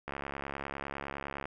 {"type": "click train", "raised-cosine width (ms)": 0.5, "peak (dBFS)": -22, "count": 97, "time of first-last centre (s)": [0.08, 1.455], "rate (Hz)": 69.8, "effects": []}